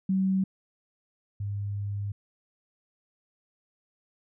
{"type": "tone pair in turn", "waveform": "sine", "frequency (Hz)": [190.5, 101.32], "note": ["G3", "G#2"], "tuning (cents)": [-49, -42], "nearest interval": "major seventh", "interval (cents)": 1093, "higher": "first", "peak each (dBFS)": [-22, -29], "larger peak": "first", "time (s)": [[0.09, 0.44], [1.4, 2.12]], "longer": "second", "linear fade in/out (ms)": 5, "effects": []}